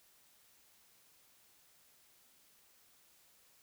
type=silence; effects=white hiss -67 dBFS RMS until 3.62 s

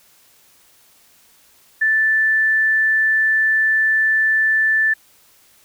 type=tone; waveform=sine; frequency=1760 Hz; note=A6; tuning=in tune; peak=-13 dBFS; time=1.81-4.94 s; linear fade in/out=10 ms; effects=white hiss -53 dBFS RMS until 5.64 s

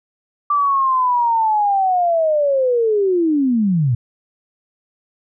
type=linear sweep; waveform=sine; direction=down; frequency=1174.7 to 112.2 Hz; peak=-13 dBFS; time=0.5-3.95 s; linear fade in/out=5 ms; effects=none

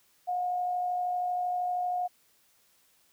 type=tone with amplitude modulation; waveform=sine; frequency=720 Hz; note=F#5; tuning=47 cents flat; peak=-26 dBFS; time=0.27-2.08 s; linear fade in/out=20 ms; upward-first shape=sine; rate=52.8 Hz; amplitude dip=30%; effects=white hiss -66 dBFS RMS until 3.12 s

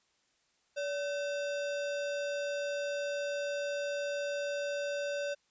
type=tone with sample-and-hold; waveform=sine; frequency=573 Hz; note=D5; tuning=43 cents flat; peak=-32 dBFS; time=0.76-5.35 s; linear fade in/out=20 ms; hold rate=2100 Hz; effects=white hiss -73 dBFS RMS until 5.5 s + resampled to 16000 Hz

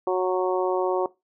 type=harmonic tone; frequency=184.2 Hz; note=F#3; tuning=7 cents flat; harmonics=2 / 3 / 4 / 5 / 6; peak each=-23 / -27 / -29 / -31 / -33 dBFS; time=0.07-1.06 s; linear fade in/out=2 ms; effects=noise-tail reverb RT60 0.2 s tail -19 dB re dry

